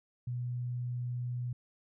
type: tone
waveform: sine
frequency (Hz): 122.8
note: B2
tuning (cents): -9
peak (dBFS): -33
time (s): 0.27-1.53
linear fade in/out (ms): 5
effects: none